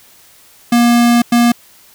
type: tone bursts at uneven times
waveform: square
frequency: 237.8 Hz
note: A#3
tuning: 35 cents sharp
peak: -8 dBFS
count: 2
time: 0.72-1.22 / 1.32-1.52 s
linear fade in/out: 5 ms
effects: white hiss -45 dBFS RMS until 1.94 s